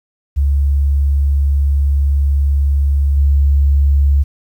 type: tone with level steps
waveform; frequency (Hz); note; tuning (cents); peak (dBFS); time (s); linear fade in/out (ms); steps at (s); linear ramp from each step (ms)
sine; 70.3; C#2; +25; -10 / -8; 0.36-4.24; 20; 3.17; 5
effects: 8-bit